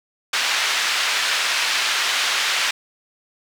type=band-pass noise; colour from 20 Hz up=pink; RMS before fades=-21 dBFS; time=0.33-2.71 s; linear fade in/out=5 ms; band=1600 to 4900 Hz; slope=12 dB/octave; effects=none